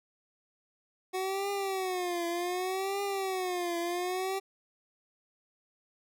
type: tone with vibrato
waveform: 25% pulse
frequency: 370 Hz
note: F#4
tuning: in tune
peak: -27 dBFS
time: 1.13-4.4 s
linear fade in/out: 20 ms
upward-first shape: triangle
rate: 0.66 Hz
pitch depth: 150 cents each way
effects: none